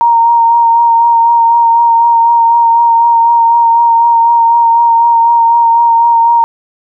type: tone with vibrato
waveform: sine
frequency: 930 Hz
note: A#5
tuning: 4 cents flat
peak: -4 dBFS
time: 0.01-6.44 s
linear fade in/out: 0 ms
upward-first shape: sine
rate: 4 Hz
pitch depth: 19 cents each way
effects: none